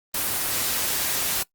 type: noise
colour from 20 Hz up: white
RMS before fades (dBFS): -25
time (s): 0.14-1.43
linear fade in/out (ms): 5
effects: noise-tail reverb RT60 0.1 s tail -20 dB re dry + Opus 24 kbps